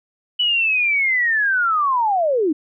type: linear sweep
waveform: sine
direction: down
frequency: 2980 to 282.8 Hz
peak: -15 dBFS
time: 0.39-2.53 s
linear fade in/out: 10 ms
effects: none